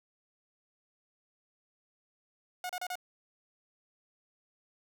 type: tone bursts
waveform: sawtooth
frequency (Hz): 725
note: F#5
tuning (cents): -35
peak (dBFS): -31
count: 4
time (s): 2.64-2.955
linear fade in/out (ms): 2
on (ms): 54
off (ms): 33
effects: none